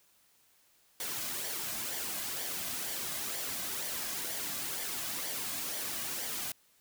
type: noise with flanger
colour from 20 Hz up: white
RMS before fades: -37 dBFS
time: 1-6.52 s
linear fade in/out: 2 ms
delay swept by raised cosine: 0.75 to 2.25 ms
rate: 2.1 Hz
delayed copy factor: -0.5
effects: white hiss -67 dBFS RMS until 6.8 s